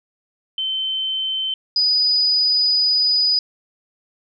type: tone pair in turn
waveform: sine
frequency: 3083 / 4961 Hz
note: G7 / D#8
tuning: -29 / -6 cents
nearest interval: minor sixth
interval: 823 cents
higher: second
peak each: -20 / -14 dBFS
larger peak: second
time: 0.58-1.54 / 1.76-3.39 s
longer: second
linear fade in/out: 2 ms
effects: none